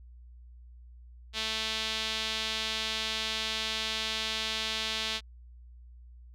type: tone with band-pass filter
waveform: sawtooth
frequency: 220 Hz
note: A3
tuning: in tune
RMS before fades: -33 dBFS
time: 1.33-5.21 s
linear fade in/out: 50 ms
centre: 3600 Hz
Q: 2.3
effects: added 60 Hz sine -48 dBFS peak until 6.34 s